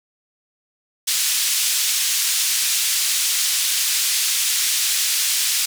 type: band-pass noise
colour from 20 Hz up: white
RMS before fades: -20 dBFS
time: 1.07-5.66 s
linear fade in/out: 10 ms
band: 2700 to 9400 Hz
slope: 12 dB/octave
effects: none